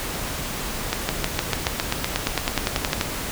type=accelerating click train; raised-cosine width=0.2 ms; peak=-3 dBFS; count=19; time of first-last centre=0.93-3.012 s; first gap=160 ms; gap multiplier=0.96; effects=pink hiss -29 dBFS RMS until 3.31 s